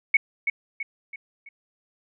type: tone with echo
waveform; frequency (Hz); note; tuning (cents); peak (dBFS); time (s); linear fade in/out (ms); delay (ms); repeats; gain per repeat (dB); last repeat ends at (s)
sine; 2217; C#7; 0; -13; 0.14-0.17; 5; 330; 4; -7; 1.49
effects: none